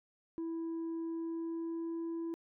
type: tone with pitch glide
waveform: sine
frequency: 329.6 to 332.3 Hz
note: E4 to E4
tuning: 0 to +14 cents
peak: -33 dBFS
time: 0.38-2.34 s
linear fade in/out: 0 ms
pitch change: +14 cents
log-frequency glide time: 1.01-2.02 s
effects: tanh soft clip ceiling -35 dBFS